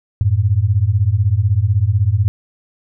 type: beating tone pair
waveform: sine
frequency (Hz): 92.4 / 108.4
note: F#2 / A2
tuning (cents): -2 / -25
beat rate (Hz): 16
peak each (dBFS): -15 / -14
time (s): 0.21-2.28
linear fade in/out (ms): 0
effects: none